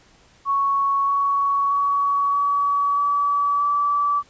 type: tone with pitch steps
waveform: sine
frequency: 1110 / 1119 / 1128.1 / 1137.3 / 1146.5 / 1155.8 Hz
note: C#6 / C#6 / C#6 / C#6 / D6 / D6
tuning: +2 / +16 / +30 / +44 / -42 / -28 cents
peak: -17 dBFS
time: 0.45-4.23 s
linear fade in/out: 50 ms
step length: 630 ms
effects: pink hiss -54 dBFS RMS until 4.29 s + resampled to 16000 Hz